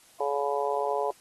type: harmonic tone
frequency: 141.8 Hz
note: C#3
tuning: 40 cents sharp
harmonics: 3 / 4 / 5 / 6 / 7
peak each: -30 / -31 / -32 / -33 / -33 dBFS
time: 0.2-1.11 s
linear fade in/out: 5 ms
effects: white hiss -57 dBFS RMS until 1.2 s + AAC 32 kbps